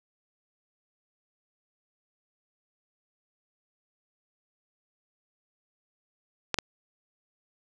clicks, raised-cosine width 0.2 ms, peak -8 dBFS, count 2, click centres 6.543 / 6.587 s, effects none

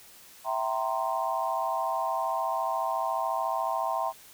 sine chord, C dominant seventh, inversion first, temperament equal with one note detuned, 659.3 / 773.2 / 932.3 / 1046.5 Hz, E5 / G5 / Bb5 / C6, 0 / -24 / 0 / 0 cents, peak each -32 dBFS, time 0.44-4.13 s, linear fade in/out 50 ms, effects white hiss -52 dBFS RMS until 4.33 s

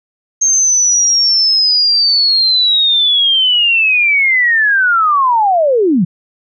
sine linear sweep, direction down, 6420 to 155.56 Hz, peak -8 dBFS, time 0.41-6.05 s, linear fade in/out 10 ms, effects none

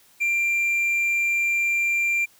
triangle tone, 2374 Hz, D7, 18 cents sharp, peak -18 dBFS, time 0.2-2.26 s, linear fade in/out 20 ms, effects white hiss -56 dBFS RMS until 2.39 s

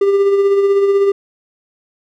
triangle tone with tremolo, 397.5 Hz, G4, 24 cents sharp, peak -6 dBFS, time 0.01-1.12 s, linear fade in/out 5 ms, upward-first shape sine, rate 16 Hz, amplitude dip 40%, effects none

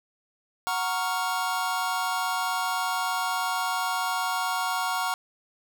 square chord, Gb major seventh, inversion none, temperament equal, 740 / 932.3 / 1108.7 / 1396.9 Hz, Gb5 / Bb5 / Db6 / F6, 0 / 0 / 0 / 0 cents, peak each -32 dBFS, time 0.67-5.14 s, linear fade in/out 0 ms, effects none

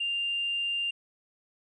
triangle tone, 2794 Hz, F7, in tune, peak -24 dBFS, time 0-0.91 s, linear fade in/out 10 ms, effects tanh soft clip ceiling -25 dBFS + resampled to 24000 Hz

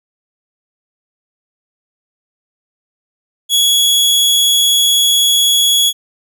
sawtooth tone, 3356 Hz, G#7, 17 cents sharp, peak -6 dBFS, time 3.49-5.93 s, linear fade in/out 50 ms, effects none

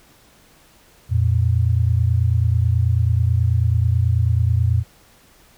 sine tone pair together, 86.8 / 116.02 Hz, F2 / A#2, -10 / -8 cents, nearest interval perfect fourth, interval 502 cents, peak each -17 dBFS, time 1.09-4.84 s, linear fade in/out 50 ms, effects pink hiss -52 dBFS RMS until 5.57 s

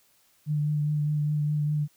sine tone with vibrato, 149.4 Hz, D3, 30 cents sharp, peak -23 dBFS, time 0.46-1.88 s, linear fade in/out 50 ms, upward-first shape triangle, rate 4.9 Hz, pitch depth 22 cents each way, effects white hiss -64 dBFS RMS until 1.96 s

